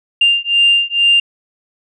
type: beating tone pair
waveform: sine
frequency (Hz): 2794 / 2796.2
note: F7 / F7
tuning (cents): 0 / +1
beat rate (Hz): 2.2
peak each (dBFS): -12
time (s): 0.21-1.2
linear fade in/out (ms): 5
effects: tanh soft clip ceiling -2 dBFS